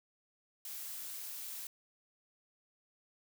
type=noise; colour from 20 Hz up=blue; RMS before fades=-44 dBFS; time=0.65-1.67 s; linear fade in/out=2 ms; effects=none